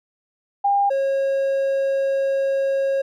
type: tone pair in turn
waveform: sine / triangle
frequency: 803 / 544.4 Hz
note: G5 / C#5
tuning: +41 / -31 cents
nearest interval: perfect fifth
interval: 672 cents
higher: first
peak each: -15 / -16 dBFS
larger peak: first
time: 0.64-0.9 / 0.9-3.02 s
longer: second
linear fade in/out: 10 ms
effects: none